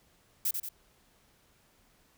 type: noise with echo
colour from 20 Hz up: violet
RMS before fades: -29 dBFS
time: 0.45-0.51 s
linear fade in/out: 5 ms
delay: 90 ms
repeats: 2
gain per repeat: -5 dB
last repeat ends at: 0.69 s
effects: pink hiss -66 dBFS RMS until 2.17 s